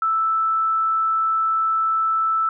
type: tone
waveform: sine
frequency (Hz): 1318.5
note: E6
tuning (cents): 0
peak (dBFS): -17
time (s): 0.02-2.49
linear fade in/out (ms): 2
effects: none